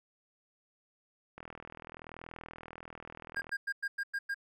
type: click train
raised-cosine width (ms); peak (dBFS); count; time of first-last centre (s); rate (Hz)
0.5; -30; 87; 1.38-3.493; 40.7
type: tone bursts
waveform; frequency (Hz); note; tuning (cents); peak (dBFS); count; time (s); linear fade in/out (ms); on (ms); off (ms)
triangle; 1614; G#6; -50; -30; 7; 3.36-4.345; 10; 55; 100
effects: none